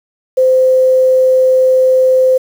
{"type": "tone with quantisation", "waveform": "sine", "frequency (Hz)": 517, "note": "C5", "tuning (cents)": -21, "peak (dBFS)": -6, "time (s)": [0.37, 2.38], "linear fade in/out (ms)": 10, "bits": 6, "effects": []}